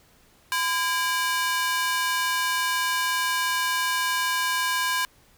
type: ring-modulated tone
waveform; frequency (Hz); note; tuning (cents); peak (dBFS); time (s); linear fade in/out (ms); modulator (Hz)
sawtooth; 1318.5; E6; 0; -16; 0.52-5.05; 0; 303
effects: pink hiss -58 dBFS RMS until 5.37 s